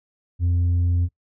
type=tone with tanh clipping; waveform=sine; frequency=87.31 Hz; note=F2; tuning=in tune; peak=-18 dBFS; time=0.39-1.09 s; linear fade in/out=50 ms; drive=3 dB; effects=noise-tail reverb RT60 0.1 s tail -22 dB re dry